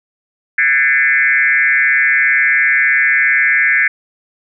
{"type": "tone with frequency modulation", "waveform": "sine", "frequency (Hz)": 1912, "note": "A#6", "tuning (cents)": 43, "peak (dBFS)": -9, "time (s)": [0.58, 3.88], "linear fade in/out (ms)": 5, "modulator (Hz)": 135, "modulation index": 2.5, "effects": []}